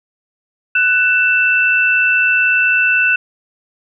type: tone pair together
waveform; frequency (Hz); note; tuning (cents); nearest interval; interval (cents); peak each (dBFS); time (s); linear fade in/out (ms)
sine; 1491 / 2661; F#6 / E7; +13 / +16; minor seventh; 1003; -13; 0.75-3.16; 5
effects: none